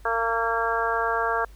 harmonic tone with a mistuned harmonic, 228.5 Hz, A#3, 34 cents flat, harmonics 2 / 3 / 4 / 5 / 6 / 7, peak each -29 / -29 / -29 / -29 / -29 / -29 dBFS, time 0.05-1.45 s, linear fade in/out 5 ms, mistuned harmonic 7, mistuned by +21 cents, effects added 50 Hz sine -44 dBFS peak until 1.55 s + pink hiss -58 dBFS RMS until 1.55 s

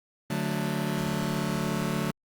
sawtooth chord, D major, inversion none, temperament just, 146.83 / 183.54 / 220.2 Hz, D3 / F#3 / A3, 0 / -14 / +2 cents, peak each -27 dBFS, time 0.3-2.11 s, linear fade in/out 5 ms, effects Opus 24 kbps

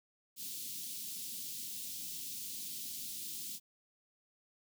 white band-stop noise, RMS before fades -43 dBFS, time 0.36-3.6 s, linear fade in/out 50 ms, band 280 to 3200 Hz, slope 24 dB/octave, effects high-pass 150 Hz 12 dB/octave

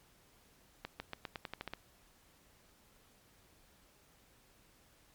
accelerating click train, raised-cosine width 0.3 ms, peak -24 dBFS, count 10, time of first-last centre 0.85-1.736 s, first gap 150 ms, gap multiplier 0.89, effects pink hiss -66 dBFS RMS until 5.14 s + MP3 96 kbps

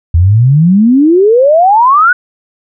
sine exponential sweep, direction up, 79.5 to 1502 Hz, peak -3 dBFS, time 0.14-2.13 s, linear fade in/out 5 ms, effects none

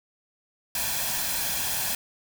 white noise with comb filter, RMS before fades -28 dBFS, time 0.75-1.95 s, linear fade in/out 2 ms, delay 1.2 ms, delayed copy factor +0.6, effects none

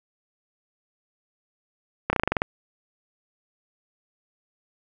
slowing click train, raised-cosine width 0.5 ms, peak -6 dBFS, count 9, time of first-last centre 2.1-2.419 s, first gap 30 ms, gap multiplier 1.08, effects none

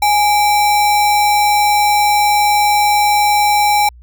sine tone with sample-and-hold, 830.6 Hz, G#5, in tune, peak -9 dBFS, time 0.02-3.89 s, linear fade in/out 5 ms, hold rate 3150 Hz, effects added 60 Hz sine -37 dBFS peak until 4.02 s

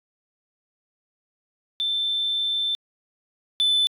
sine tone pair in turn, 3547 / 3514 Hz, A7 / A7, +13 / -3 cents, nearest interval unison, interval 16 cents, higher first, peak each -21 / -15 dBFS, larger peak second, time 1.8-2.75 / 3.6-3.87 s, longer first, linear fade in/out 0 ms, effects tanh soft clip ceiling -16 dBFS

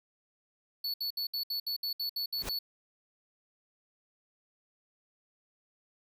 square tone bursts, 4435 Hz, C#8, in tune, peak -32 dBFS, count 11, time 0.84-2.59 s, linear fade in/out 5 ms, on 100 ms, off 65 ms
pink noise with exponential growth, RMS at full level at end -32 dBFS, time 2.34-2.49 s, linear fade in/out 2 ms, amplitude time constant 31 ms
effects none

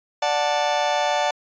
40% pulse chord, D major, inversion none, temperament just, 587.3 / 734.2 / 881 Hz, D5 / F#5 / A5, 0 / -14 / +2 cents, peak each -23 dBFS, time 0.22-1.31 s, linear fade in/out 5 ms, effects resampled to 16000 Hz

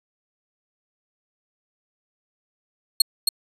sawtooth tone with echo, 4284 Hz, C8, 40 cents sharp, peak -8 dBFS, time 3-3.02 s, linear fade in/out 5 ms, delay 270 ms, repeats 1, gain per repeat -5 dB, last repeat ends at 3.29 s, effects resampled to 32000 Hz

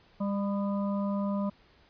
harmonic tone with a mistuned harmonic, 200 Hz, G3, 35 cents sharp, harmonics 1 / 3 / 5 / 6, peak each -28 / -36 / -40 / -45 dBFS, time 0.2-1.5 s, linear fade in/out 10 ms, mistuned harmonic 6, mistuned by +41 cents, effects pink hiss -61 dBFS RMS until 1.89 s + resampled to 11025 Hz

